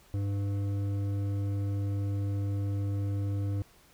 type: tone with hard clipping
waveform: sine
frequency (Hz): 100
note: G2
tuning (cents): +35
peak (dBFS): -30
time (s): 0.14-3.62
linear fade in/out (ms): 0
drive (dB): 9
effects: pink hiss -60 dBFS RMS until 3.93 s